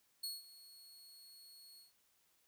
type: tone with ADSR envelope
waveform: sawtooth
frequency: 4345 Hz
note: C#8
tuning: 35 cents flat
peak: -36 dBFS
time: 0.23-1.93 s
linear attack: 9 ms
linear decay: 180 ms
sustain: -18 dB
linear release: 150 ms
effects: white hiss -75 dBFS RMS until 2.47 s